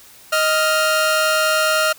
sawtooth tone pair together, 626 / 1396 Hz, D#5 / F6, +10 / -1 cents, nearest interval octave + major second, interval 1389 cents, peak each -14 dBFS, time 0.32-1.93 s, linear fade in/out 10 ms, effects white hiss -45 dBFS RMS until 1.98 s

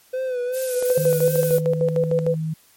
triangle tone with vibrato, 505 Hz, B4, 39 cents sharp, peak -20 dBFS, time 0.13-1.58 s, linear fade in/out 10 ms, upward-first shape sine, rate 2.6 Hz, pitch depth 59 cents each way
violet noise, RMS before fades -27 dBFS, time 0.52-1.61 s, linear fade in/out 50 ms
sine tone with tremolo, 499.7 Hz, B4, 20 cents sharp, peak -16 dBFS, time 0.75-2.36 s, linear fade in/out 50 ms, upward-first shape square, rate 6.6 Hz, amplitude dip 70%
sine tone with pitch glide, 155.7 to 158.42 Hz, D#3 to D#3, +2 to +32 cents, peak -22 dBFS, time 0.97-2.54 s, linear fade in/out 10 ms, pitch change +30 cents, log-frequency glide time 1.39-2.08 s
effects white hiss -55 dBFS RMS until 2.76 s + MP3 64 kbps

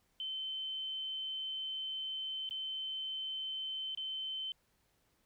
sine tone with dropouts, 3077 Hz, G7, 33 cents flat, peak -37 dBFS, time 0.2-4.52 s, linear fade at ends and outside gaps 1 ms, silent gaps 2.491-2.509 / 3.949-3.974 s, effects pink hiss -75 dBFS RMS until 5.25 s

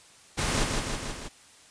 pink noise with echo, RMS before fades -27 dBFS, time 0.37-0.65 s, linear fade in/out 20 ms, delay 160 ms, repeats 4, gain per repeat -3 dB, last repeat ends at 1.29 s, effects white hiss -54 dBFS RMS until 1.7 s + resampled to 22050 Hz

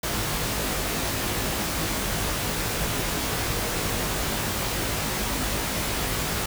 pink noise with comb filter, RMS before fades -27 dBFS, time 0.03-6.46 s, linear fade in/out 5 ms, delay 19 ms, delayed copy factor +0.65, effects none

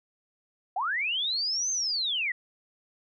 sine linear two-way sweep, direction up then down, 695 to 6360 to 1871 Hz, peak -26 dBFS, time 0.76-2.32 s, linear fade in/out 5 ms, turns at 1.71 s, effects none

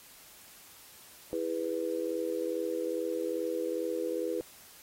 sine chord, E major, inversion none, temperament just, 329.6 / 412 / 494.4 Hz, E4 / G#4 / B4, 0 / -14 / +2 cents, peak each -35 / -36 / -33 dBFS, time 1.33-4.41 s, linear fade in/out 0 ms, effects white hiss -54 dBFS RMS until 4.82 s + AAC 48 kbps

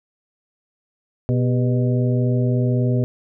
harmonic tone with a mistuned harmonic, 123.47 Hz, B2, in tune, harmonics 1 / 2 / 3 / 4 / 5, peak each -17 / -23 / -27 / -29 / -31 dBFS, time 1.29-3.04 s, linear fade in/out 0 ms, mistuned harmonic 3, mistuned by +100 cents, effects none

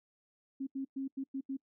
sine tone bursts at uneven times, 270 Hz, C#4, 45 cents flat, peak -34 dBFS, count 6, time 0.6-0.67 / 0.75-0.85 / 0.96-1.08 / 1.17-1.24 / 1.34-1.41 / 1.49-1.57 s, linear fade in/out 10 ms, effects noise-tail reverb RT60 0.1 s tail -24 dB re dry

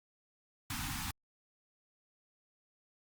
pink band-stop noise, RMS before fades -39 dBFS, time 0.7-1.11 s, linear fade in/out 2 ms, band 310 to 760 Hz, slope 96 dB/octave, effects Opus 48 kbps

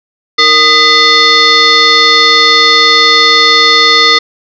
sine tone with frequency modulation, 2794 Hz, F7, in tune, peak -3 dBFS, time 0.38-4.19 s, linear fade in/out 10 ms, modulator 777 Hz, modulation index 2.5, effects none

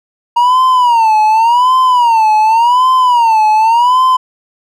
triangle tone with vibrato, 940 Hz, A#5, 14 cents sharp, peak -4 dBFS, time 0.36-4.17 s, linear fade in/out 10 ms, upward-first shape sine, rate 0.88 Hz, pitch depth 160 cents each way, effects none

